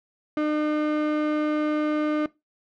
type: tone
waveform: 35% pulse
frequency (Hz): 302.8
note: D#4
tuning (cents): -47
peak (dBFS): -20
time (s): 0.37-2.26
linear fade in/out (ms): 2
effects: noise-tail reverb RT60 0.2 s tail -19 dB re dry + low-pass 2000 Hz 12 dB/octave

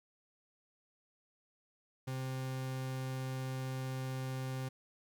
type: tone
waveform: 40% pulse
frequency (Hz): 130.81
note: C3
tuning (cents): 0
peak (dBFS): -36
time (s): 2.07-4.69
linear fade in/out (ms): 10
effects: 12-bit

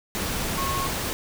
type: tone in noise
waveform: sine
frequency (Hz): 1091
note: C#6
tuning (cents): -28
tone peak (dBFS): -27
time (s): 0.58-0.87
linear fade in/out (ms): 0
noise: pink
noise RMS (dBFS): -28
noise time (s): 0.15-1.13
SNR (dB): -2
effects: none

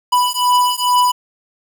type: beating tone pair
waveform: square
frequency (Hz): 987.8 / 990.1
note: B5 / B5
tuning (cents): 0 / +4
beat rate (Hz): 2.3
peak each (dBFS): -16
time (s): 0.12-1.12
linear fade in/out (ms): 10
effects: 7-bit

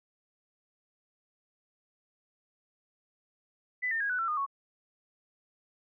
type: tone with pitch steps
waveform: sine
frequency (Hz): 1998 / 1811.1 / 1641.7 / 1488.2 / 1349 / 1222.8 / 1108.5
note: B6 / A6 / G#6 / F#6 / E6 / D#6 / C#6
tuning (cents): +20 / +50 / -20 / +10 / +40 / -30 / 0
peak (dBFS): -28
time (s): 3.82-4.464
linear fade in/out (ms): 20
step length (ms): 92
effects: none

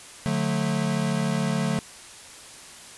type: chord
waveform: square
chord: D major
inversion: none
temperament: equal with one note detuned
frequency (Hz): 146.83 / 180.67 / 220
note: D3 / F#3 / A3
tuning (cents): 0 / -41 / 0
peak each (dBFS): -28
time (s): 0.26-1.79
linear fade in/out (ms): 0
effects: white hiss -44 dBFS RMS until 2.97 s + resampled to 24000 Hz

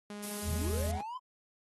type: tone with pitch glide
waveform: sawtooth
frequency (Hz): 206.6 to 209.5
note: G#3 to G#3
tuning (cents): -9 to +15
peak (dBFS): -37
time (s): 0.1-1.01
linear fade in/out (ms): 2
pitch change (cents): +24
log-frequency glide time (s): 0.34-0.76
type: noise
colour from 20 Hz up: blue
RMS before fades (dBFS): -40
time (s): 0.22-0.92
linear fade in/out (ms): 10
type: tone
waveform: triangle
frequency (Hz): 81.2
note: E2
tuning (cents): -26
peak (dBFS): -30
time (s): 0.43-1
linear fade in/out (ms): 50
type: linear sweep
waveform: triangle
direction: up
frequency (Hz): 87.7 to 1046.5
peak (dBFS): -36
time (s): 0.48-1.18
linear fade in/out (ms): 10
effects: AAC 32 kbps

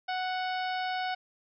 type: harmonic tone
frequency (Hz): 740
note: F#5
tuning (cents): 0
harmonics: 1 / 2 / 3 / 4 / 5 / 6 / 7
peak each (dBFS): -31 / -37 / -41 / -43 / -45 / -47 / -48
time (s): 0.08-1.15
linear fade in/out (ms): 10
effects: none

